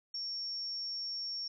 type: tone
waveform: sine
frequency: 5490 Hz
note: F8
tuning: 31 cents flat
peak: -36 dBFS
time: 0.14-1.48 s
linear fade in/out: 5 ms
effects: none